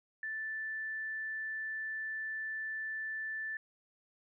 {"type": "tone", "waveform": "sine", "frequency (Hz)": 1760, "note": "A6", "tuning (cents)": 0, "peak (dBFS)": -36, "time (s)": [0.23, 3.57], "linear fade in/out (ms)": 2, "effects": []}